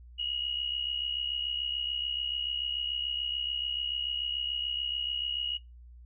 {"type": "tone with amplitude modulation", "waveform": "sine", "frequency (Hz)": 2891, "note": "F#7", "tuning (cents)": -41, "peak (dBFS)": -27, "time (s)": [0.18, 5.58], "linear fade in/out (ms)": 20, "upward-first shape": "sine", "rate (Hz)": 66.9, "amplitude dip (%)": 70, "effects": ["noise-tail reverb RT60 0.2 s tail -18 dB re dry", "added 60 Hz sine -48 dBFS peak until 6.05 s"]}